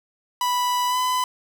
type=tone with pitch glide; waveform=45% pulse; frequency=987 to 1006 Hz; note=B5 to B5; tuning=-1 to +32 cents; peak=-20 dBFS; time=0.41-1.24 s; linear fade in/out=2 ms; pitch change=+33 cents; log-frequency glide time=0.87-0.98 s; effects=none